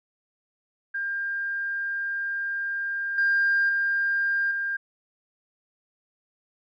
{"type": "tone with level steps", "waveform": "sine", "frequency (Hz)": 1600, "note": "G6", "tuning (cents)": 35, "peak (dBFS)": [-26, -18, -21, -25], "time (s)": [0.94, 4.77], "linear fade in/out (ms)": 10, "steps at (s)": [3.18, 3.69, 4.51], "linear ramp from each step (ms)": 2, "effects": ["tanh soft clip ceiling -15 dBFS"]}